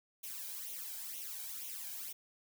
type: noise with flanger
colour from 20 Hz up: blue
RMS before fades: -44 dBFS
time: 0.23-2.13 s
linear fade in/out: 10 ms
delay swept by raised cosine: 0.31 to 1.31 ms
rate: 2.1 Hz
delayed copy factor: +0.7
effects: none